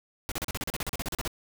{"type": "noise bursts", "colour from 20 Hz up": "pink", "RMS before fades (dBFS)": -32, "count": 16, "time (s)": [0.29, 1.277], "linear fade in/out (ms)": 0, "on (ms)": 27, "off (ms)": 37, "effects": []}